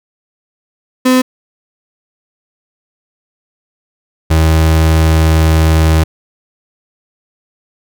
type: tone pair in turn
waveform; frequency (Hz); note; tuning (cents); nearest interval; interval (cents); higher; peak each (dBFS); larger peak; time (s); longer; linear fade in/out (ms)
35% pulse; 255.7 / 79.8; C4 / D#2; -40 / +44; octave + minor sixth; 2016; first; -5; neither; 1.05-1.22 / 4.3-6.04; second; 10
effects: none